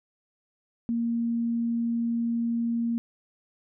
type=tone; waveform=sine; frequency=233.1 Hz; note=A#3; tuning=in tune; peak=-24 dBFS; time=0.89-2.98 s; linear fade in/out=0 ms; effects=none